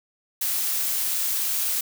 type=noise; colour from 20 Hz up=blue; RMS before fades=-25 dBFS; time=0.41-1.81 s; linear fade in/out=5 ms; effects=none